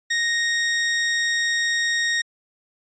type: tone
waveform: sawtooth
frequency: 1864.7 Hz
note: A#6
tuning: in tune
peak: -16 dBFS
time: 0.1-2.22 s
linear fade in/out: 10 ms
effects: resampled to 16000 Hz